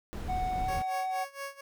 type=noise; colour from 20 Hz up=brown; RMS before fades=-36 dBFS; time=0.13-0.82 s; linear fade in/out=0 ms
type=tone with pitch glide; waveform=triangle; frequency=740 to 751.6 Hz; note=F#5 to F#5; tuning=0 to +27 cents; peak=-28 dBFS; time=0.28-1.25 s; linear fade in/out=20 ms; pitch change=+27 cents; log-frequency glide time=0.58-0.69 s
type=tone with tremolo; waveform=15% pulse; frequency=554.4 Hz; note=C#5; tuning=in tune; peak=-29 dBFS; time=0.68-1.61 s; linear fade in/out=5 ms; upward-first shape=sine; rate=4.3 Hz; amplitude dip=90%
effects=none